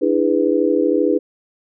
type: chord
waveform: sine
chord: E dominant seventh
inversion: third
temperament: just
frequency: 296.7 / 329.6 / 412 / 494.4 Hz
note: D4 / E4 / G#4 / B4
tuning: +18 / 0 / -14 / +2 cents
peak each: -19 dBFS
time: 0.01-1.19 s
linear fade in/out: 20 ms
effects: none